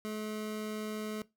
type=tone; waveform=25% pulse; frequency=214.4 Hz; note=A3; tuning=45 cents flat; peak=-32 dBFS; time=0.05-1.22 s; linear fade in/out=0 ms; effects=noise-tail reverb RT60 0.2 s tail -19 dB re dry